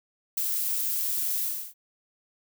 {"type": "noise with ADSR envelope", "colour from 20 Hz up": "violet", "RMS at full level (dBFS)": -25, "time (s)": [0.37, 1.74], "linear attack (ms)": 9, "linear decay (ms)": 5, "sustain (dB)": -3, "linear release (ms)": 320, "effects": []}